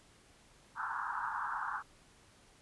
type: band-pass noise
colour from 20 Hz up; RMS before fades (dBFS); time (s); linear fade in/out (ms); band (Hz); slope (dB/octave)
pink; -38; 0.75-1.83; 50; 840 to 1600; 96
effects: pink hiss -63 dBFS RMS until 2.61 s + resampled to 24000 Hz